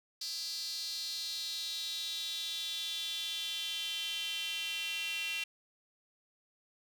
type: tone with high-pass filter sweep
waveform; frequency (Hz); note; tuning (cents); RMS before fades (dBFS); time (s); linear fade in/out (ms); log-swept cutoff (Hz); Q
square; 182.4; F#3; -24; -38; 0.21-5.44; 5; 4600 to 2700; 6.3
effects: none